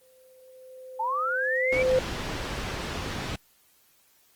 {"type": "tone with exponential growth", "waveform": "sine", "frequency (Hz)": 515, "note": "C5", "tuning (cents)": -28, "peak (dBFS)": -18, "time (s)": [0.01, 1.99], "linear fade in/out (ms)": 2, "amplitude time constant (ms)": 430}
{"type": "linear sweep", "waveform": "sine", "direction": "up", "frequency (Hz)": [849, 2349], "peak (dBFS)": -25, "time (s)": [0.99, 1.83], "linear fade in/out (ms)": 10}
{"type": "low-pass noise", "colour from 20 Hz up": "pink", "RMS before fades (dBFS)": -33, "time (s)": [1.72, 3.36], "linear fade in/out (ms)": 5, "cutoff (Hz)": 4800, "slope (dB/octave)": 12}
{"effects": ["white hiss -63 dBFS RMS until 4.35 s", "Opus 24 kbps"]}